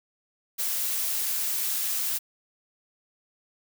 blue noise, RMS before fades -28 dBFS, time 0.58-2.19 s, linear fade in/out 20 ms, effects none

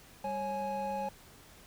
triangle tone cluster, 198.3 / 547 / 838 Hz, G3 / C#5 / G#5, +20 / -23 / +15 cents, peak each -40 / -36 / -33 dBFS, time 0.24-1.09 s, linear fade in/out 5 ms, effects pink hiss -56 dBFS RMS until 1.66 s

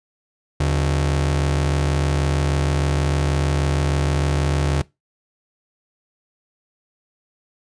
45% pulse ring-modulated tone, 110 Hz, A2, in tune, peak -14 dBFS, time 0.6-4.82 s, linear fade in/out 5 ms, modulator 33.2 Hz, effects noise-tail reverb RT60 0.2 s tail -21 dB re dry + resampled to 22050 Hz

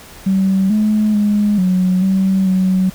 sine tone with pitch steps, 191.8 / 213.4 / 207.5 / 184.1 / 191.2 / 187 Hz, G3 / G#3 / G#3 / F#3 / G3 / F#3, -37 / +47 / -1 / -8 / -43 / +19 cents, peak -10 dBFS, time 0.26-2.9 s, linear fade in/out 10 ms, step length 440 ms, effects tanh soft clip ceiling -6 dBFS + pink hiss -38 dBFS RMS until 2.94 s

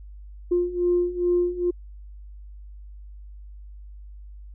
sine beating tone pair, 351.3 / 353.7 Hz, F4 / F4, +10 / +22 cents, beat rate 2.4 Hz, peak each -24 / -21 dBFS, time 0.51-1.71 s, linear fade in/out 10 ms, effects tanh soft clip ceiling -12 dBFS + added 50 Hz sine -39 dBFS peak until 4.54 s

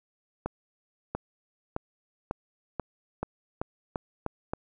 accelerating click train, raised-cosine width 1 ms, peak -16 dBFS, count 10, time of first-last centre 0.46-4.535 s, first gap 690 ms, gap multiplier 0.89, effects none

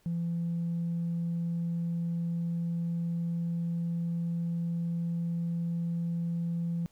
triangle tone with tanh clipping, 169.4 Hz, E3, 48 cents sharp, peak -29 dBFS, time 0.06-6.86 s, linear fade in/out 0 ms, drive 5 dB, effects pink hiss -67 dBFS RMS until 6.91 s

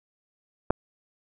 clicks, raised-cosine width 1 ms, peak -28 / -7 dBFS, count 2, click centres 0.703 / 0.706 s, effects none

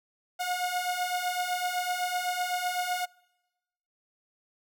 sawtooth beating tone pair, 716 / 723.9 Hz, F5 / F#5, +43 / -38 cents, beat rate 7.9 Hz, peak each -30 / -26 dBFS, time 0.39-3.06 s, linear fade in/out 20 ms, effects noise-tail reverb RT60 1.0 s tail -25 dB re dry

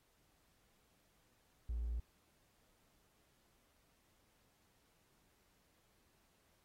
triangle tone with hard clipping, 58.27 Hz, A#1, in tune, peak -37 dBFS, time 1.69-2 s, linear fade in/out 5 ms, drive 3 dB, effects pink hiss -75 dBFS RMS until 6.64 s + AAC 48 kbps

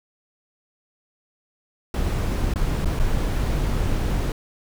brown noise with dropouts, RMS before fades -22 dBFS, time 1.94-4.32 s, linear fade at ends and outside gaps 2 ms, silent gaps 2.538-2.558 / 2.847-2.856 / 2.992-2.997 s, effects none

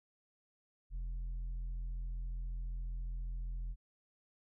sine tone with tanh clipping, 42.68 Hz, F1, 39 cents flat, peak -38 dBFS, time 0.9-3.76 s, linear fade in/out 50 ms, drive 4 dB, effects none

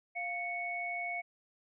sine tone pair together, 699.3 / 2217 Hz, F5 / C#7, +2 / 0 cents, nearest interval octave + minor sixth, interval 1998 cents, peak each -39 / -36 dBFS, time 0.15-1.22 s, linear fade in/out 20 ms, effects none

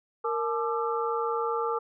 sine tone cluster, 463.8 / 864 / 1189 / 1339 Hz, A#4 / A5 / D6 / E6, -9 / -32 / +21 / +27 cents, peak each -29 / -33 / -31 / -36 dBFS, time 0.24-1.79 s, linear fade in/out 10 ms, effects none

